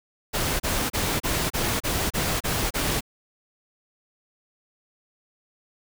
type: noise bursts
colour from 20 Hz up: pink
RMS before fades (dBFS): -25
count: 9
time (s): 0.33-3.008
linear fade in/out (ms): 20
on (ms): 270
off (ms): 31
effects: none